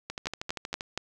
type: two click trains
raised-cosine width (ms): 0.2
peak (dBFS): -17 / -13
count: 10 / 4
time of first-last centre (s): 0.1-0.809 / 0.27-0.976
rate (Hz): 12.7 / 4.25
effects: none